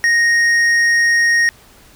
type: tone with hard clipping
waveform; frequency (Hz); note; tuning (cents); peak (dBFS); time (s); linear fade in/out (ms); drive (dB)
sine; 1864.7; A#6; 0; -12; 0.04-1.49; 0; 7
effects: pink hiss -46 dBFS RMS until 1.95 s